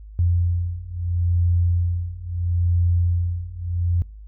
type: beating tone pair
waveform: sine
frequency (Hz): 86.7 / 87.45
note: F2 / F2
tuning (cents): -12 / +3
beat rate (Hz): 0.75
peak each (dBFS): -22 / -20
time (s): 0.19-4.02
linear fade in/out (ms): 0
effects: noise-tail reverb RT60 0.4 s tail -24 dB re dry + added 52 Hz sine -37 dBFS peak until 4.27 s